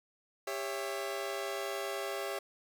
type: chord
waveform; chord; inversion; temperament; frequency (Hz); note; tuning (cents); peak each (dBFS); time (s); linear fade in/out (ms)
sawtooth; C# diminished; second; just; 399.1 / 554.4 / 665.2; G4 / C#5 / E5; +31 / 0 / +16; -35 / -36 / -37; 0.47-2.39; 5
effects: none